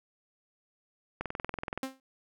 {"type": "click train", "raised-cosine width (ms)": 0.5, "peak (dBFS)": -19, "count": 13, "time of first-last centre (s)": [1.21, 1.776], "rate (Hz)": 21.2}
{"type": "tone with exponential decay", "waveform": "sawtooth", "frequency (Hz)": 264.7, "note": "C4", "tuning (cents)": 20, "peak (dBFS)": -26, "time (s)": [1.83, 2], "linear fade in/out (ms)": 2, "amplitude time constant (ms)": 35}
{"effects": []}